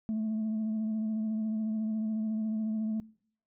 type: tone with vibrato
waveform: sine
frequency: 218.2 Hz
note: A3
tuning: 14 cents flat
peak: -27 dBFS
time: 0.09-3 s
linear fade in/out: 0 ms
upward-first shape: triangle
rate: 14 Hz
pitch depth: 32 cents each way
effects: noise-tail reverb RT60 0.6 s tail -25 dB re dry + tanh soft clip ceiling -27 dBFS